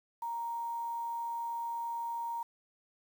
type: tone with quantisation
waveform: sine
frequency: 932.3 Hz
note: A#5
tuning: in tune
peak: -34 dBFS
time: 0.22-2.43 s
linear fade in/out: 5 ms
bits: 9
effects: none